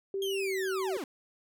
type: tone with pitch glide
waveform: sine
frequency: 390.4 to 380.8 Hz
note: G4 to F#4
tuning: -7 to +50 cents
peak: -30 dBFS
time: 0.14-0.97 s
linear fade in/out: 2 ms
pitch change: -43 cents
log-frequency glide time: 0.42-0.55 s
type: linear sweep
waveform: 40% pulse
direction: down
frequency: 3267 to 237.6 Hz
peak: -34 dBFS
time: 0.22-1.04 s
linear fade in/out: 2 ms
effects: none